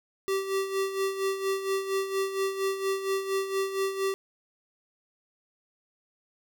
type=tone with tremolo; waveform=square; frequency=387.9 Hz; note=G4; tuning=18 cents flat; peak=-25 dBFS; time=0.28-4.14 s; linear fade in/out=0 ms; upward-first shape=sine; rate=4.3 Hz; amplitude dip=65%; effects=none